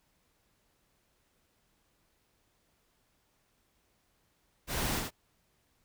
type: noise with echo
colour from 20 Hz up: pink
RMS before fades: -34 dBFS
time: 4.67-5.03 s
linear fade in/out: 50 ms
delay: 78 ms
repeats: 1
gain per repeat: -3 dB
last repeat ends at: 5.108 s
effects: pink hiss -73 dBFS RMS until 5.84 s